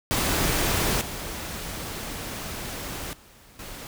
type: noise with level steps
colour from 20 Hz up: pink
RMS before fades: -24 / -34 / -52 / -39 dBFS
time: 0.11-3.87 s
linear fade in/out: 0 ms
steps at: 1.01 / 3.13 / 3.59 s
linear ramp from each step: 2 ms
effects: none